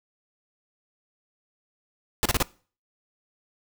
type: noise bursts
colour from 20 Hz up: pink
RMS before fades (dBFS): -22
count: 4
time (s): 2.23-2.426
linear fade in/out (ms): 0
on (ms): 25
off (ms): 32
effects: noise-tail reverb RT60 0.4 s tail -22 dB re dry